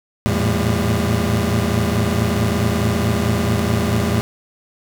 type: tone cluster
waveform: 25% pulse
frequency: 83.7 / 110.7 / 115.3 / 201 Hz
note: E2 / A2 / A#2 / G3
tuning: +27 / +11 / -19 / +44 cents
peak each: -18 dBFS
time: 0.26-4.21 s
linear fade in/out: 0 ms
effects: none